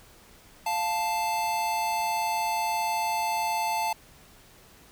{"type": "tone pair together", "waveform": "square", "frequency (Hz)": [698.5, 880.1], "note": ["F5", "A5"], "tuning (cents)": [0, 0], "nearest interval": "major third", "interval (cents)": 400, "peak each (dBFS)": [-33, -27], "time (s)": [0.66, 3.93], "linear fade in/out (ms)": 5, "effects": ["pink hiss -54 dBFS RMS until 4.91 s"]}